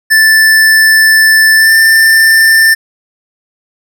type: tone with pitch glide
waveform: square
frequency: 1760 to 1785.6 Hz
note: A6 to A6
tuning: 0 to +25 cents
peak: -4 dBFS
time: 0.1-2.75 s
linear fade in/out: 20 ms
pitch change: +25 cents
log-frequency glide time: 1.56-1.74 s
effects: none